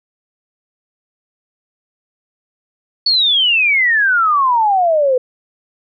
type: exponential sweep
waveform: sine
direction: down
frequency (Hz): 4498 to 493.9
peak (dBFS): -10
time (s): 3.06-5.18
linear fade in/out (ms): 5
effects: none